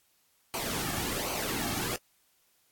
pink noise with flanger, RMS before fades -33 dBFS, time 0.54-1.96 s, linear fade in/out 0 ms, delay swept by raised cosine 0.56 to 2.06 ms, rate 1.3 Hz, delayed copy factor -0.65, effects white hiss -69 dBFS RMS until 2.71 s + AAC 64 kbps

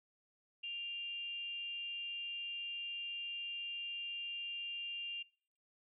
sine tone with frequency modulation, 2794 Hz, F7, in tune, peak -40 dBFS, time 0.63-5.23 s, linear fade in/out 10 ms, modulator 404 Hz, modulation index 0.26, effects noise-tail reverb RT60 0.6 s tail -25 dB re dry

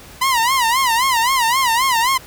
sawtooth tone with vibrato, 987.8 Hz, B5, in tune, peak -10 dBFS, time 0.21-2.18 s, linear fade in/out 10 ms, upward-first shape sine, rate 3.8 Hz, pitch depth 160 cents each way, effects pink hiss -40 dBFS RMS until 2.26 s

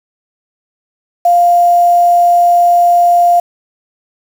sine tone with quantisation, 698.5 Hz, F5, in tune, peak -5 dBFS, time 1.25-3.4 s, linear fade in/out 5 ms, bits 5, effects none

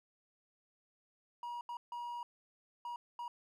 triangle tone bursts at uneven times, 957 Hz, A#5, 45 cents sharp, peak -38 dBFS, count 5, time 1.43-1.61 / 1.69-1.77 / 1.92-2.23 / 2.85-2.96 / 3.19-3.28 s, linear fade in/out 2 ms, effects none

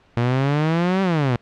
sawtooth exponential two-way sweep, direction up then down, 116.54 to 196 to 116.54 Hz, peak -13 dBFS, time 0.17-1.36 s, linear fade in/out 0 ms, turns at 1.02 s, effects pink hiss -55 dBFS RMS until 1.41 s + low-pass 3000 Hz 12 dB/octave

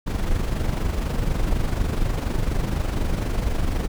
brown noise with amplitude modulation, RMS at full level -20 dBFS, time 0.06-3.88 s, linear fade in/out 20 ms, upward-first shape sine, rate 24.1 Hz, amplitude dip 55%, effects none

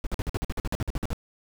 brown noise bursts, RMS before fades -27 dBFS, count 15, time 0.04-1.131 s, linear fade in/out 0 ms, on 27 ms, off 49 ms, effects none

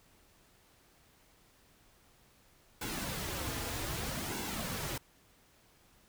pink noise with flanger, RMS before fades -38 dBFS, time 2.81-4.98 s, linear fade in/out 5 ms, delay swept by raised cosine 1.6 to 5.4 ms, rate 0.63 Hz, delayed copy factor -0.55, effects pink hiss -65 dBFS RMS until 6.08 s

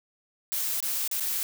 blue noise with dropouts, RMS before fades -29 dBFS, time 0.52-1.43 s, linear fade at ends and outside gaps 0 ms, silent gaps 0.803-0.826 / 1.077-1.113 / 1.199-1.206 s, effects none

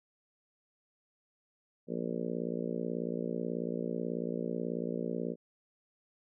harmonic tone, 58.27 Hz, A#1, in tune, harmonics 3 / 4 / 5 / 6 / 7 / 8 / 9 / 10, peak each -39 / -38 / -44 / -42 / -41 / -40 / -44 / -47 dBFS, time 1.87-5.36 s, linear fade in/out 50 ms, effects none

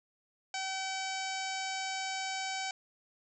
harmonic tone, 765 Hz, G5, 42 cents flat, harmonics 1 / 2 / 3 / 4 / 5 / 6 / 7 / 8 / 9 / 10, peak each -38 / -43 / -41 / -45 / -48 / -45 / -46 / -49 / -46 / -51 dBFS, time 0.54-2.71 s, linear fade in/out 2 ms, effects none

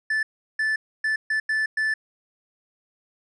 triangle tone bursts at uneven times, 1751 Hz, A6, 9 cents flat, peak -19 dBFS, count 6, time 0.1-0.23 / 0.59-0.76 / 1.04-1.16 / 1.3-1.4 / 1.49-1.66 / 1.77-1.94 s, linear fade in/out 5 ms, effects resampled to 24000 Hz

